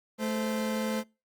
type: tone pair together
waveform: 40% pulse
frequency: 218.2 / 519 Hz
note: A3 / C5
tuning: -14 / -14 cents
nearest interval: octave + minor third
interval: 1500 cents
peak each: -29 / -33 dBFS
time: 0.18-1.04 s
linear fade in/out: 50 ms
effects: noise-tail reverb RT60 0.3 s tail -26 dB re dry + Opus 48 kbps